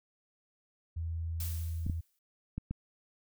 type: tone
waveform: sine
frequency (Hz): 82.41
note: E2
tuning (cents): 0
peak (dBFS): -33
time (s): 0.96-2.01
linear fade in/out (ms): 10
type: noise with exponential decay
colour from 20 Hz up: blue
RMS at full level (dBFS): -39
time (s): 1.4-2.19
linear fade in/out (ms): 2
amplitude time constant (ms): 170
type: clicks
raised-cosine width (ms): 5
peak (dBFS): -23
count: 4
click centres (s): 1.865 / 1.898 / 2.58 / 2.71
effects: none